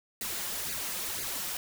white noise with flanger, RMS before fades -35 dBFS, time 0.21-1.57 s, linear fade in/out 2 ms, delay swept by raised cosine 0.44 to 5.64 ms, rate 2 Hz, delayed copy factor +0.75, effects none

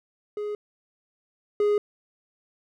triangle tone pair in turn, 417.2 / 414.6 Hz, G#4 / G#4, +8 / -3 cents, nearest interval unison, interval 11 cents, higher first, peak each -26 / -17 dBFS, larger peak second, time 0.37-0.55 / 1.6-1.78 s, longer neither, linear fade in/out 2 ms, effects none

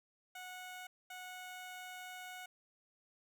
15% pulse tone bursts at uneven times, 734 Hz, F#5, 14 cents flat, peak -40 dBFS, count 2, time 0.35-0.87 / 1.1-2.46 s, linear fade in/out 5 ms, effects none

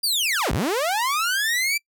sawtooth linear two-way sweep, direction down then up, 4875 to 30.87 to 2357 Hz, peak -17 dBFS, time 0.03-1.78 s, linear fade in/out 10 ms, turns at 0.52 s, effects noise-tail reverb RT60 0.1 s tail -26 dB re dry

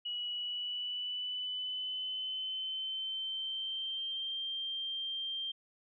sine tone with pitch glide, 2924 to 3170 Hz, F#7 to G7, -21 to +19 cents, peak -35 dBFS, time 0.05-5.52 s, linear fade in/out 10 ms, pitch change +140 cents, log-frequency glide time 0.2-4.38 s, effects none

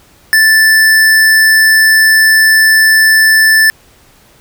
square tone, 1760 Hz, A6, in tune, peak -5 dBFS, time 0.33-3.7 s, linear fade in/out 0 ms, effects pink hiss -45 dBFS RMS until 4.4 s

